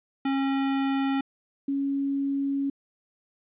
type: tone pair in turn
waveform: square / sine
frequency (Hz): 272.1 / 277.2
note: C#4 / C#4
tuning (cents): -32 / 0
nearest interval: unison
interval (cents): 32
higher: second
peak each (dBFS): -24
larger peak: neither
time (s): 0.25-1.21 / 1.68-2.7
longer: second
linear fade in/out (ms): 5
effects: resampled to 8000 Hz + 11-bit